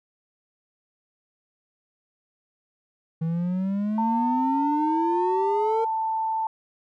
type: exponential sweep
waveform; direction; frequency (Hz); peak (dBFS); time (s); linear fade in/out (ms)
triangle; up; 160.4 to 460; -21; 3.21-5.85; 10
type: tone with pitch glide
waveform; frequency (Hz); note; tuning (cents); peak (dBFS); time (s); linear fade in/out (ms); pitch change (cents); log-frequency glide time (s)
sine; 903 to 887; A5 to A5; +45 to +14; -23; 3.98-6.47; 2; -31; 5.1-5.73
effects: none